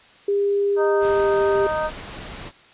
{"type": "tone with pitch glide", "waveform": "sine", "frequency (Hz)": [402.4, 397.3], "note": ["G4", "G4"], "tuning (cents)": [45, 23], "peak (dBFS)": -17, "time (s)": [0.28, 1.67], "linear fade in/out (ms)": 5, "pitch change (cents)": -22, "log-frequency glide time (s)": [0.89, 1.34]}
{"type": "harmonic tone", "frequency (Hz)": 309.9, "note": "D#4", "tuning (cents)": -7, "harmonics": [2, 3, 4, 5], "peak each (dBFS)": [-23, -27, -29, -31], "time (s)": [0.76, 1.91], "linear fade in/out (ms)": 50}
{"type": "noise", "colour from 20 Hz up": "pink", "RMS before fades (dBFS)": -35, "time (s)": [1, 2.52], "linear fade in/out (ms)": 50}
{"effects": ["white hiss -50 dBFS RMS until 2.73 s", "resampled to 8000 Hz"]}